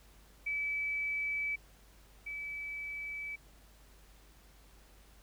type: tone pair in turn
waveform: sine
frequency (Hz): 2300 / 2300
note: D7 / D7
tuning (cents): -37 / -37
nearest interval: unison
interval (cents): 0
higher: neither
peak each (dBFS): -32 / -38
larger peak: first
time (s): 0.46-1.56 / 2.26-3.36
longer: neither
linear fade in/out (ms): 10
effects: added 50 Hz sine -59 dBFS peak until 5.22 s + pink hiss -63 dBFS RMS until 5.22 s